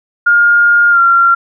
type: tone with pitch glide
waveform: sine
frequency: 1416 to 1376.5 Hz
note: F6 to F6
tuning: +23 to -25 cents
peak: -5 dBFS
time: 0.26-1.35 s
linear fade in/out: 10 ms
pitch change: -48 cents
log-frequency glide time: 0.9-0.99 s
effects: none